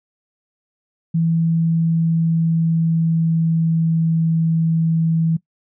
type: tone with pitch glide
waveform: sine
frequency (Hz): 164.81 to 163.11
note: E3 to E3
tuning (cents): 0 to -18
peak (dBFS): -14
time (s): 1.14-5.37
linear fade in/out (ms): 10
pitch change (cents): -18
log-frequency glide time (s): 1.31-4.24
effects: noise-tail reverb RT60 0.1 s tail -20 dB re dry